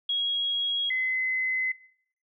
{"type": "tone pair in turn", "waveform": "sine", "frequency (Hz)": [3302, 2040], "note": ["G#7", "C7"], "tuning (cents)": [-11, -44], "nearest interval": "minor sixth", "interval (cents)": 833, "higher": "first", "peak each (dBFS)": -24, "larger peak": "neither", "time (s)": [[0.09, 0.9], [0.9, 1.72]], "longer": "second", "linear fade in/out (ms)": 5, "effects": ["noise-tail reverb RT60 0.7 s tail -22 dB re dry"]}